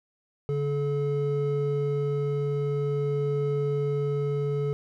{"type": "tone pair together", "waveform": "triangle", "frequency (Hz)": [143.4, 429.7], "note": ["D3", "A4"], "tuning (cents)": [-41, -41], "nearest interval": "octave + perfect fifth", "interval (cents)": 1900, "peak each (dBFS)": -25, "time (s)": [0.49, 4.73], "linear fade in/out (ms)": 0, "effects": []}